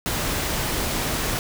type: noise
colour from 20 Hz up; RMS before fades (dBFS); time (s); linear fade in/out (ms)
pink; -25; 0.06-1.39; 0
effects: none